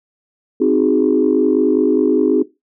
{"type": "chord", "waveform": "sine", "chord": "Ab dominant seventh", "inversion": "first", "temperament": "equal", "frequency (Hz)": [261.6, 311.1, 370, 415.3], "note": ["C4", "Eb4", "Gb4", "Ab4"], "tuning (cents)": [0, 0, 0, 0], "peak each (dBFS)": -16, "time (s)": [0.6, 2.43], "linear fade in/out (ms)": 10, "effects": ["noise-tail reverb RT60 0.2 s tail -17 dB re dry", "tanh soft clip ceiling -2 dBFS"]}